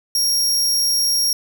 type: tone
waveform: sawtooth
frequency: 5588 Hz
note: F8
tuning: in tune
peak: -13 dBFS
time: 0.15-1.33 s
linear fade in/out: 2 ms
effects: none